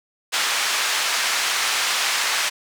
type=band-pass noise; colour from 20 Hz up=pink; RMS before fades=-22 dBFS; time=0.32-2.5 s; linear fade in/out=20 ms; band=1300 to 7400 Hz; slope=12 dB/octave; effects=none